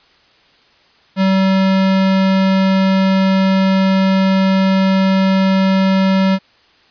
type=tone; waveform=square; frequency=191.3 Hz; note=G3; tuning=42 cents flat; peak=-11 dBFS; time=1.16-6.39 s; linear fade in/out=50 ms; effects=white hiss -51 dBFS RMS until 6.9 s + resampled to 11025 Hz